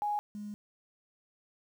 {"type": "tone pair in turn", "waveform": "sine", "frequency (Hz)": [830.6, 207.7], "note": ["G#5", "G#3"], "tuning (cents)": [0, 0], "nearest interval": "2 octaves", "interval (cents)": 2400, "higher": "first", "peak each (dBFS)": [-29, -38], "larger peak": "first", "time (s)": [[0.02, 0.19], [0.35, 0.54]], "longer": "second", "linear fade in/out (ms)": 0, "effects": ["10-bit"]}